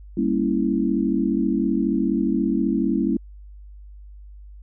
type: chord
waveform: sine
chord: G diminished seventh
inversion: none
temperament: equal with one note detuned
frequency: 198.28 / 233.1 / 277.2 / 329.6 Hz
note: G3 / Bb3 / Db4 / Fb4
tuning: +20 / 0 / 0 / 0 cents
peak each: -24 dBFS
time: 0.17-3.17 s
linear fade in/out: 5 ms
effects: added 50 Hz sine -39 dBFS peak until 4.62 s